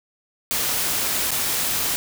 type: noise with dropouts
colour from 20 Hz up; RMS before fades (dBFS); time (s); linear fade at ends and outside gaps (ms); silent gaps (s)
white; -23; 0.51-1.96; 0; 1.307-1.316
effects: none